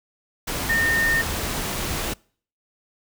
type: tone in noise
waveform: sine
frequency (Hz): 1825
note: A#6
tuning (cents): -37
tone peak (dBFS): -18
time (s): 0.69-1.22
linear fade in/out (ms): 10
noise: pink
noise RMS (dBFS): -27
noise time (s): 0.47-2.14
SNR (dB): +6
effects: noise-tail reverb RT60 0.5 s tail -26 dB re dry